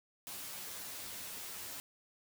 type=noise with comb filter; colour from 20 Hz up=white; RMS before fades=-45 dBFS; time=0.27-1.8 s; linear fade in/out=0 ms; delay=11 ms; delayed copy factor=+0.7; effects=none